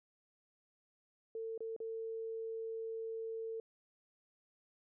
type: tone with dropouts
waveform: sine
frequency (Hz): 450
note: A4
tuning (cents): +39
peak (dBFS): -39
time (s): 1.35-3.6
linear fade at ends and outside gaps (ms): 2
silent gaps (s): 1.578-1.605 / 1.764-1.802
effects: none